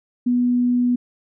sine tone, 245.3 Hz, B3, 12 cents flat, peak -15 dBFS, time 0.26-0.96 s, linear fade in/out 10 ms, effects none

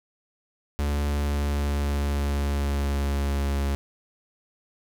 45% pulse tone with pitch glide, 72.3 to 69.96 Hz, D2 to C#2, -27 to +17 cents, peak -23 dBFS, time 0.79-3.75 s, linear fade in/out 0 ms, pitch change -56 cents, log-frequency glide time 1.09-3.62 s, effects none

